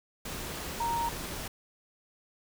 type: tone in noise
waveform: sine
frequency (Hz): 932.3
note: A#5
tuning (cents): 0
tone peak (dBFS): -28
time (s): 0.8-1.09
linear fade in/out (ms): 5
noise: pink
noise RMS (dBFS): -38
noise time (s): 0.25-1.48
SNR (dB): +7
effects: none